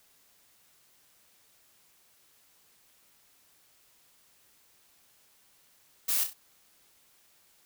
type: noise with echo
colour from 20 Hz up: blue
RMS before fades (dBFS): -28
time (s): 6.08-6.24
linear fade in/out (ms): 10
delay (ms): 32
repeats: 3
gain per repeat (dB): -7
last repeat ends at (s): 6.336
effects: white hiss -64 dBFS RMS until 7.65 s